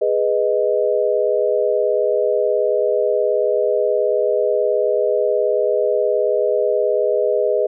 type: chord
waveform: sine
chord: G# minor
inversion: none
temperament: equal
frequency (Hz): 415.3 / 493.9 / 622.3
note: G#4 / B4 / D#5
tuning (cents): 0 / 0 / 0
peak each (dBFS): -19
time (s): 0.01-7.67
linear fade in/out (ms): 10
effects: none